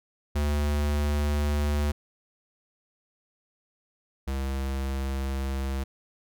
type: tone pair in turn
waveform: square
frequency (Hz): 73.42 / 67.37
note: D2 / C#2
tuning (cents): 0 / -49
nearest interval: minor second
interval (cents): 149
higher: first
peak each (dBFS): -24 / -28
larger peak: first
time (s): 0.35-1.92 / 4.27-5.84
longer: neither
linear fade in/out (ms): 10
effects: none